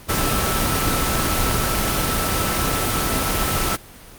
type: tone in noise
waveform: sine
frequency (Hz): 1318.5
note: E6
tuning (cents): 0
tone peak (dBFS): -26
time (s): 0.08-3.77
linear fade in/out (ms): 20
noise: pink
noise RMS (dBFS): -20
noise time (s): 0.08-3.77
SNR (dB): -9
effects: pink hiss -42 dBFS RMS until 4.18 s + Opus 24 kbps